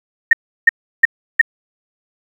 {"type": "tone bursts", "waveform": "sine", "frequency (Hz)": 1840, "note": "A#6", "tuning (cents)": -23, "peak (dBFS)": -3, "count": 4, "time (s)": [0.31, 1.414], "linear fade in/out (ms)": 5, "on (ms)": 21, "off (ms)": 340, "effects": ["7-bit"]}